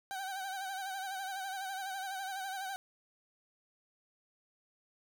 30% pulse tone with vibrato, 770 Hz, G5, 31 cents flat, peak -35 dBFS, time 0.11-2.76 s, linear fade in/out 0 ms, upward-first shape sine, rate 12 Hz, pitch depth 59 cents each way, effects none

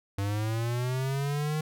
square linear sweep, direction up, 98 to 155.56 Hz, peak -28 dBFS, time 0.18-1.61 s, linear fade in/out 5 ms, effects none

